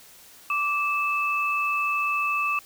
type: tone pair together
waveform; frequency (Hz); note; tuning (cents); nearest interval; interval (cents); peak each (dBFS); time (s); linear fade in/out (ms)
sine; 1168 / 2622; D6 / E7; -10 / -10; octave + major second; 1400; -25; 0.5-2.59; 2
effects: white hiss -50 dBFS RMS until 2.65 s